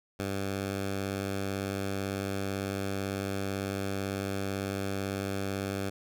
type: tone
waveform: 10% pulse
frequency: 98 Hz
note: G2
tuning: in tune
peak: -23 dBFS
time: 0.19-5.9 s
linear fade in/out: 10 ms
effects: none